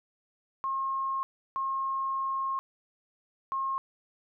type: tone bursts at uneven times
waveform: sine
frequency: 1075 Hz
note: C6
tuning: 47 cents sharp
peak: -28 dBFS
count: 3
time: 0.64-1.23 / 1.56-2.59 / 3.52-3.78 s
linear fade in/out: 0 ms
effects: none